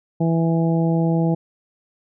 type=harmonic tone; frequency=165.1 Hz; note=E3; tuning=3 cents sharp; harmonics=1 / 2 / 3 / 4 / 5; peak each=-17 / -23 / -27 / -29 / -31 dBFS; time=0.2-1.35 s; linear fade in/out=10 ms; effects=none